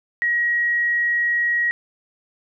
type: tone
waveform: sine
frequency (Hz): 1900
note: A#6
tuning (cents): +33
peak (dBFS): -17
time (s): 0.22-1.71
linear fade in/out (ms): 0
effects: none